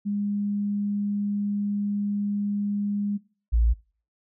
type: tone pair in turn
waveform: sine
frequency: 204 / 57.25 Hz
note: G#3 / A#1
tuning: -31 / -31 cents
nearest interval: octave + minor seventh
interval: 2200 cents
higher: first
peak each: -24 / -17 dBFS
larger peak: second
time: 0.05-3.18 / 3.52-3.74 s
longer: first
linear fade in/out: 20 ms
effects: noise-tail reverb RT60 0.4 s tail -22 dB re dry